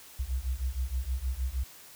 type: beating tone pair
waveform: sine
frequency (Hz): 61.1 / 67.5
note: B1 / C#2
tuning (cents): -18 / -45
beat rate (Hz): 6.4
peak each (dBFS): -32 / -32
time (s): 0.19-1.64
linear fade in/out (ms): 10
effects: white hiss -51 dBFS RMS until 1.95 s